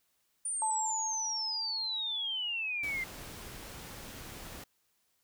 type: exponential sweep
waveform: sine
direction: down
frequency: 9350 to 2064 Hz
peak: -32 dBFS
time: 0.45-3.04 s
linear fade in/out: 5 ms
type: tone with exponential decay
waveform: sine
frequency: 878 Hz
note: A5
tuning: 4 cents flat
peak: -29 dBFS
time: 0.62-2.97 s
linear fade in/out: 1 ms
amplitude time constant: 510 ms
type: noise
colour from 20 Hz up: pink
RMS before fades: -46 dBFS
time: 2.83-4.64 s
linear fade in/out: 5 ms
effects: white hiss -75 dBFS RMS until 5.23 s